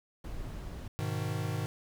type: noise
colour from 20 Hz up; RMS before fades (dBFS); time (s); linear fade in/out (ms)
brown; -40; 0.24-0.88; 5
type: chord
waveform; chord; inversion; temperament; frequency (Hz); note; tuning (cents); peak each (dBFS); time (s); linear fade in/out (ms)
square; G# minor; none; equal with one note detuned; 103.83 / 125.48 / 155.56; G#2 / B2 / D#3; 0 / +28 / 0; -36 / -38 / -37; 0.99-1.66; 0
effects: none